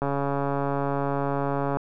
click train, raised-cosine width 1 ms, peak -13 dBFS, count 246, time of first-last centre 0.02-1.77 s, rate 140 Hz, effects none

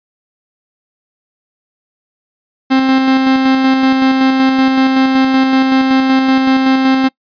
45% pulse tone with tremolo, 264.2 Hz, C4, 17 cents sharp, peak -7 dBFS, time 2.7-7.09 s, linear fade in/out 20 ms, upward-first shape square, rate 5.3 Hz, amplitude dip 30%, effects noise-tail reverb RT60 0.1 s tail -24 dB re dry + resampled to 11025 Hz

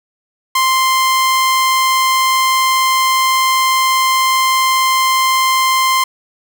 sawtooth tone, 1046.5 Hz, C6, in tune, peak -7 dBFS, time 0.55-6.04 s, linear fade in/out 5 ms, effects none

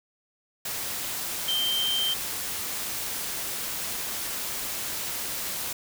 sine tone in noise, 3136 Hz, G7, in tune, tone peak -24 dBFS, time 1.48-2.14 s, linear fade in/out 5 ms, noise white, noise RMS -32 dBFS, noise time 0.65-5.73 s, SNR +5 dB, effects none

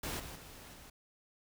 pink noise with level steps, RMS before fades -39 / -47 / -52 / -54 dBFS, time 0.03-0.9 s, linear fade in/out 5 ms, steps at 0.19 / 0.35 / 0.73 s, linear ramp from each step 10 ms, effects none

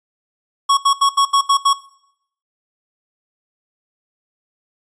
square tone bursts, 1108.7 Hz, C#6, in tune, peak -11 dBFS, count 7, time 0.69-1.734 s, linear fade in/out 10 ms, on 84 ms, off 76 ms, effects noise-tail reverb RT60 0.7 s tail -19 dB re dry + resampled to 22050 Hz

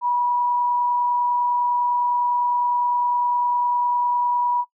sine tone with frequency modulation, 972 Hz, B5, 28 cents flat, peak -18 dBFS, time 0.01-4.65 s, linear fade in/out 50 ms, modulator 29.9 Hz, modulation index 0.31, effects noise-tail reverb RT60 0.1 s tail -21 dB re dry

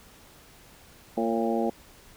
harmonic tone with a mistuned harmonic, 114.8 Hz, A#2, 26 cents flat, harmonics 2 / 3 / 4 / 5 / 6 / 7, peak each -28 / -30 / -31 / -32 / -33 / -33 dBFS, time 1.17-1.7 s, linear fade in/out 5 ms, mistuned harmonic 5, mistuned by -48 cents, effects pink hiss -53 dBFS RMS until 2.16 s

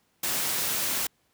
white noise, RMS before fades -28 dBFS, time 0.23-1.07 s, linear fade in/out 5 ms, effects pink hiss -69 dBFS RMS until 1.33 s + high-pass 80 Hz 12 dB/octave

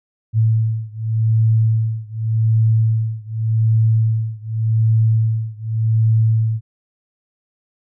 sine beating tone pair, 111 / 111.86 Hz, A2 / A2, +16 / +29 cents, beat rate 0.86 Hz, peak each -16 / -17 dBFS, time 0.33-6.61 s, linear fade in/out 50 ms, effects none

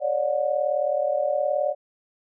sine tone cluster, 555 / 594 / 727 Hz, C#5 / D5 / F#5, +2 / +20 / -31 cents, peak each -26 / -23 / -29 dBFS, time 0-1.75 s, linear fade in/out 50 ms, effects none

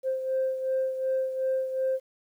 sine beating tone pair, 524 / 526.7 Hz, C5 / C5, +2 / +11 cents, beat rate 2.7 Hz, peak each -25 / -32 dBFS, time 0.03-2 s, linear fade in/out 50 ms, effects tanh soft clip ceiling -20 dBFS + 10-bit

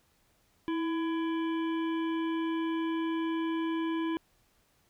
harmonic tone with a mistuned harmonic, 334.8 Hz, E4, 27 cents sharp, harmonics 1 / 3 / 5 / 7 / 9 / 10, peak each -29 / -39 / -45 / -48 / -49 / -54 dBFS, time 0.68-4.17 s, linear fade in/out 0 ms, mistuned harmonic 1, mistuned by -49 cents, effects pink hiss -69 dBFS RMS until 4.89 s

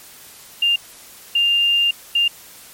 sine tone bursts at uneven times, 2800 Hz, F7, 4 cents sharp, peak -13 dBFS, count 3, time 0.62-0.76 / 1.35-1.91 / 2.15-2.28 s, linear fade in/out 5 ms, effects white hiss -42 dBFS RMS until 2.73 s + MP3 64 kbps

